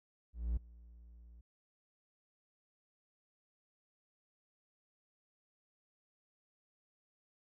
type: tone with ADSR envelope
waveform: triangle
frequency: 58.27 Hz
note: A#1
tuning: in tune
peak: -28 dBFS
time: 0.33-1.41 s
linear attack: 240 ms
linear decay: 4 ms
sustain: -24 dB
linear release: 5 ms
effects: none